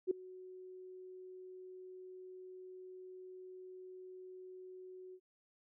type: tone with ADSR envelope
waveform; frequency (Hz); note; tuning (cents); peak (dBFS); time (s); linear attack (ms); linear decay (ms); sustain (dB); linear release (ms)
sine; 370; F#4; 0; -27; 0.07-5.2; 39; 5; -22; 62
effects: none